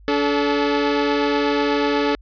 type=tone pair together; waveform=sawtooth; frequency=286.8 / 434.3 Hz; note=D4 / A4; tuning=-41 / -23 cents; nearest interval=perfect fifth; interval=718 cents; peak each=-16 dBFS; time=0.08-2.15 s; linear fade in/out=0 ms; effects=added 50 Hz sine -43 dBFS peak until 2.21 s + resampled to 11025 Hz